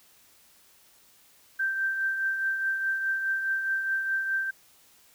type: tone with tremolo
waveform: sine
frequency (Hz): 1566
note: G6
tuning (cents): -2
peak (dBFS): -23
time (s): 1.59-4.51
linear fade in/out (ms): 10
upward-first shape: triangle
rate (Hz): 4.8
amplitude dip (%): 50
effects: white hiss -59 dBFS RMS until 5.14 s